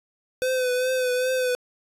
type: tone with vibrato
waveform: square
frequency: 507 Hz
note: B4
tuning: 45 cents sharp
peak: -22 dBFS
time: 0.42-1.55 s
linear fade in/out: 0 ms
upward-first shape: triangle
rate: 2.5 Hz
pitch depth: 42 cents each way
effects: resampled to 32000 Hz